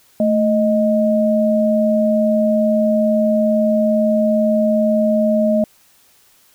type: tone pair together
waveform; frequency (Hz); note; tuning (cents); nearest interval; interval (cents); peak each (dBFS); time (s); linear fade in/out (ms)
sine; 220 / 622.3; A3 / D#5; 0 / 0; octave + tritone; 1800; -15; 0.2-5.64; 2
effects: white hiss -53 dBFS RMS until 6.54 s